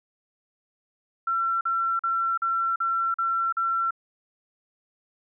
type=tone bursts; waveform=sine; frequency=1353 Hz; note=E6; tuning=45 cents sharp; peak=-22 dBFS; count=7; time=1.27-3.908 s; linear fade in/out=5 ms; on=340 ms; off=43 ms; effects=none